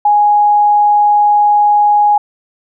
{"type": "tone", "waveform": "sine", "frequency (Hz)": 830, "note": "G#5", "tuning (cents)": -1, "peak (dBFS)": -6, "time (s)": [0.05, 2.18], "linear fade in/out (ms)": 5, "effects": []}